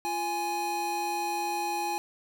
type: tone pair together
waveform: square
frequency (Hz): 345.7 / 830.6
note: F4 / G#5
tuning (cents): -18 / 0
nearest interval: octave + minor third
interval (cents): 1518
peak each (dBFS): -37 / -30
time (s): 0.05-1.98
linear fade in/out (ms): 0
effects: none